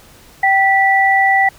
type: tone pair together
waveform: sine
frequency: 777 / 1963.2 Hz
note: G5 / B6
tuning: -16 / -11 cents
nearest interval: octave + major third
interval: 1605 cents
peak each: -12 dBFS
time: 0.43-1.49 s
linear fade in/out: 5 ms
effects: pink hiss -44 dBFS RMS until 1.58 s